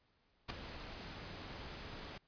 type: noise with ADSR envelope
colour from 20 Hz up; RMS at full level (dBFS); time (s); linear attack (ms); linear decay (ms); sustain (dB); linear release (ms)
pink; -37; 0.48-2.18; 22; 5; -11; 5
effects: pink hiss -75 dBFS RMS until 2.27 s + resampled to 11025 Hz